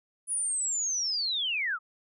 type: linear sweep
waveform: sine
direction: down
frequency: 9956 to 1200 Hz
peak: -27 dBFS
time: 0.27-1.79 s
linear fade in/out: 50 ms
effects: none